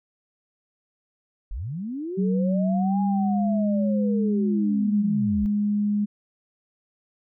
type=linear two-way sweep; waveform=sine; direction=up then down; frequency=32.9 to 830.6 to 51.4 Hz; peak=-28 dBFS; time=1.51-5.46 s; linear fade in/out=0 ms; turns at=3.01 s
type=tone with pitch glide; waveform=sine; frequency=187.5 to 206.8 Hz; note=F#3 to G#3; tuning=+23 to -7 cents; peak=-20 dBFS; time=2.17-6.06 s; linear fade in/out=20 ms; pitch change=+170 cents; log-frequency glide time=2.59-3.54 s
effects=none